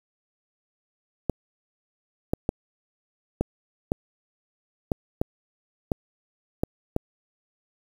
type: clicks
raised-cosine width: 2 ms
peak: -9 dBFS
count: 10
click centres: 1.297 / 2.335 / 2.491 / 3.41 / 3.919 / 4.918 / 5.215 / 5.918 / 6.635 / 6.964 s
effects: 7-bit